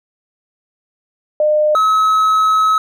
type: tone pair in turn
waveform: sine / triangle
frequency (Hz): 606 / 1284.8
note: D#5 / E6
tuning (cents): -46 / -45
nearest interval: octave + minor second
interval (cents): 1301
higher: second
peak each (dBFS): -10 / -8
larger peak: second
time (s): 1.4-1.75 / 1.75-2.78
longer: second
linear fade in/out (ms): 2
effects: none